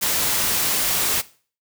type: noise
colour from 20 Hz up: white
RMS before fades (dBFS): -21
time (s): 0.01-1.22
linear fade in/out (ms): 20
effects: noise-tail reverb RT60 0.4 s tail -18 dB re dry